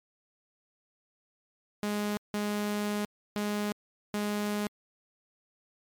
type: tone bursts at uneven times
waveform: sawtooth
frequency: 207.6 Hz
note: G#3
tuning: in tune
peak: -25 dBFS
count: 4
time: 1.83-2.17 / 2.34-3.05 / 3.36-3.72 / 4.14-4.67 s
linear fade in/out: 0 ms
effects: MP3 96 kbps